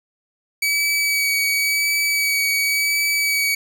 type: tone with vibrato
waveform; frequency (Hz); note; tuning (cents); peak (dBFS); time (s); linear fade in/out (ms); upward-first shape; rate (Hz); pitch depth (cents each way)
sawtooth; 2277; C#7; +46; -14; 0.62-3.55; 5; sine; 0.93; 14
effects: none